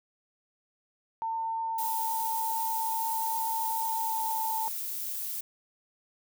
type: tone with pitch glide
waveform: sine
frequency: 902 to 892.7 Hz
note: A5 to A5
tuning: +43 to +25 cents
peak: -29 dBFS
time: 1.22-4.68 s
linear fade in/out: 0 ms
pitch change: -18 cents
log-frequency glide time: 3.94-4.37 s
type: noise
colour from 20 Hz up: violet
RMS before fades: -35 dBFS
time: 1.78-5.41 s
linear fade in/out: 5 ms
effects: none